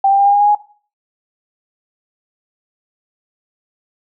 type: tone with pitch steps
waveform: sine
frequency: 784 / 791.7 / 799.5 / 807.4 / 815.4 / 823.5 / 831.6 Hz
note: G5 / G5 / G5 / G#5 / G#5 / G#5 / G#5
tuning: 0 / +17 / +34 / -49 / -32 / -15 / +2 cents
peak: -8 dBFS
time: 0.04-0.551 s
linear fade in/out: 5 ms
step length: 73 ms
effects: noise-tail reverb RT60 0.4 s tail -17 dB re dry